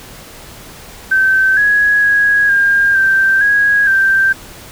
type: tone with pitch steps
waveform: sine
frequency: 1546 / 1668 / 1656 / 1608 / 1568 / 1651 / 1570 Hz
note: G6 / G#6 / G#6 / G6 / G6 / G#6 / G6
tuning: -24 / +7 / -5 / +44 / 0 / -11 / +2 cents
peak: -8 dBFS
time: 1.11-4.33 s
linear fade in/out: 10 ms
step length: 460 ms
effects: pink hiss -35 dBFS RMS until 4.71 s